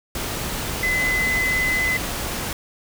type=tone in noise; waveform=sine; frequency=2026 Hz; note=B6; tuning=44 cents sharp; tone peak=-19 dBFS; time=0.83-1.97 s; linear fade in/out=2 ms; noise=pink; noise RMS=-27 dBFS; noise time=0.15-2.53 s; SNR=+5 dB; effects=none